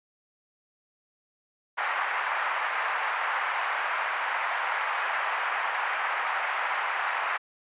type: band-pass noise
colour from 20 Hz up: pink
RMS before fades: -29 dBFS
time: 1.77-7.38 s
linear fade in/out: 20 ms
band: 830 to 2200 Hz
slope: 24 dB/octave
effects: resampled to 8000 Hz